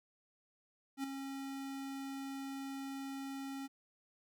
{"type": "tone with ADSR envelope", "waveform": "square", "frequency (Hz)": 272.3, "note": "C#4", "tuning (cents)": -31, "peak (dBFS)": -35, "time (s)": [0.97, 3.68], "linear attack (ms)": 68, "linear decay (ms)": 6, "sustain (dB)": -7, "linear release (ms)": 26, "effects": []}